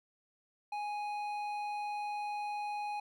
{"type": "tone with hard clipping", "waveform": "triangle", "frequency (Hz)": 830.6, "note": "G#5", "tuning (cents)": 0, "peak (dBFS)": -37, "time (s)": [0.72, 3], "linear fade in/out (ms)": 5, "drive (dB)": 12, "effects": []}